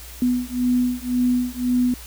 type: beating tone pair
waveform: sine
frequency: 246.9 / 248.8 Hz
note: B3 / B3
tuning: 0 / +13 cents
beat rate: 1.9 Hz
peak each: -21 dBFS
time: 0.22-1.94 s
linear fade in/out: 2 ms
effects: added 60 Hz sine -39 dBFS peak until 2.06 s + white hiss -41 dBFS RMS until 2.06 s